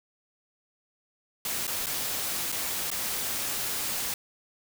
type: noise with dropouts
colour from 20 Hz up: white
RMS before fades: -31 dBFS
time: 1.45-4.14 s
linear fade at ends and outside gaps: 2 ms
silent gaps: 1.669-1.677 / 1.86-1.867 / 2.519-2.524 / 2.904-2.914 s
effects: none